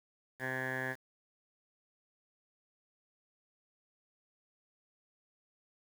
10% pulse tone with low-pass filter, 130 Hz, C3, 11 cents flat, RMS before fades -37 dBFS, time 0.39-0.96 s, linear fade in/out 50 ms, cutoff 1700 Hz, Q 9.7, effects 9-bit

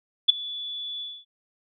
sine tone with ADSR envelope, 3445 Hz, A7, 37 cents flat, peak -9 dBFS, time 0.28-1.25 s, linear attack 16 ms, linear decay 10 ms, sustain -22 dB, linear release 240 ms, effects none

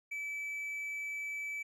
triangle tone, 2305 Hz, D7, 33 cents flat, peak -35 dBFS, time 0.11-1.63 s, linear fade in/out 10 ms, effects none

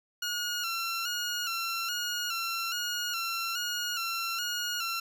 15% pulse tone with vibrato, 1396.9 Hz, F6, in tune, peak -24 dBFS, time 0.22-5 s, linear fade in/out 5 ms, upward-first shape square, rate 1.2 Hz, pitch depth 51 cents each way, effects none

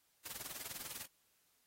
white noise with tremolo, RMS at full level -43 dBFS, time 0.25-1.06 s, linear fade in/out 10 ms, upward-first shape triangle, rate 20 Hz, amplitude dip 90%, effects white hiss -75 dBFS RMS until 1.66 s + AAC 48 kbps

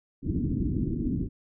white low-pass noise, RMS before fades -28 dBFS, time 0.22-1.29 s, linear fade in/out 50 ms, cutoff 320 Hz, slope 48 dB/octave, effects none

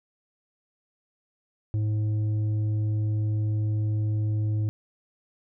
sine tone with tanh clipping, 106.7 Hz, G#2, 47 cents sharp, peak -24 dBFS, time 1.74-4.69 s, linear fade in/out 0 ms, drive 6 dB, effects none

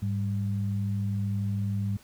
sine tone pair together, 103.83 / 196.69 Hz, G#2 / G3, 0 / +6 cents, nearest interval major seventh, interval 1106 cents, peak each -27 / -32 dBFS, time 0.02-1.97 s, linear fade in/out 5 ms, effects pink hiss -56 dBFS RMS until 2.03 s

